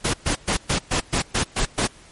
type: noise bursts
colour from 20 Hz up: pink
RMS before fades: -21 dBFS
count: 9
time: 0.04-1.873 s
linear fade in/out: 10 ms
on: 97 ms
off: 120 ms
effects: pink hiss -48 dBFS RMS until 2.11 s + MP3 48 kbps